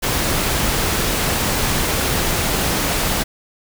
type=noise; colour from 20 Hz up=pink; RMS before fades=-19 dBFS; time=0.02-3.24 s; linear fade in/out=20 ms; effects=none